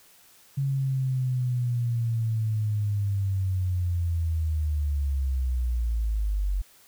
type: linear sweep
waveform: sine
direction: down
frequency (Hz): 138.59 to 46.08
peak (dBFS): -23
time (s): 0.57-6.62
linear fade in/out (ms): 10
effects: white hiss -56 dBFS RMS until 6.87 s